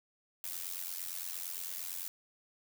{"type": "noise with amplitude modulation", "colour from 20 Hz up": "blue", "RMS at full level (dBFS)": -37, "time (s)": [0.44, 2.08], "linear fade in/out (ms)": 0, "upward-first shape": "sine", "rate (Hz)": 88.8, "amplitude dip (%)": 85, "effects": []}